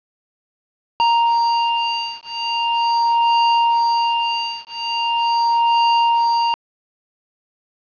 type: beating tone pair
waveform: square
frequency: 932.3 / 932.71 Hz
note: A#5 / A#5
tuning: 0 / +1 cents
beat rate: 0.41 Hz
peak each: -19 dBFS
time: 1-6.54 s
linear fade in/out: 0 ms
effects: resampled to 11025 Hz + 7-bit